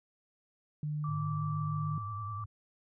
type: tone with pitch glide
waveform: sine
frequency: 150 to 151.22 Hz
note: D3 to D#3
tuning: +37 to -49 cents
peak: -32 dBFS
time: 0.83-1.98 s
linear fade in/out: 2 ms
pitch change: +14 cents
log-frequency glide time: 1.09-1.42 s
type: tone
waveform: sine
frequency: 1165 Hz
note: D6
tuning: 14 cents flat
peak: -39 dBFS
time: 1.04-2.44 s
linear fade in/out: 2 ms
type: tone with vibrato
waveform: sine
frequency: 104.7 Hz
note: G#2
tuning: 15 cents sharp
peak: -38 dBFS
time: 1.08-2.46 s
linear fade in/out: 10 ms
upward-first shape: sine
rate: 10 Hz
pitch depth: 110 cents each way
effects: none